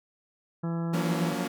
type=harmonic tone; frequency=167.4 Hz; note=E3; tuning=27 cents sharp; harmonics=1 / 2 / 3 / 4 / 5 / 6 / 7 / 8 / 10; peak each=-28 / -37 / -42 / -45 / -46 / -47 / -51 / -46 / -54 dBFS; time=0.63-1.33 s; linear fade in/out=10 ms
type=chord; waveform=sawtooth; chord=Gb major seventh; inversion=third; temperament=equal with one note detuned; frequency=174.61 / 185 / 233.1 / 283.2 Hz; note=F3 / Gb3 / Bb3 / Db4; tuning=0 / 0 / 0 / +37 cents; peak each=-30 dBFS; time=0.93-1.48 s; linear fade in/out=10 ms
effects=none